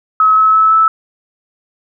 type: tone with pitch steps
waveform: sine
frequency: 1284 / 1292.9 / 1301.9 / 1311 Hz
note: E6 / E6 / E6 / E6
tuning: -46 / -34 / -22 / -10 cents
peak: -6 dBFS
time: 0.2-0.88 s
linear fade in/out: 2 ms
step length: 170 ms
effects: none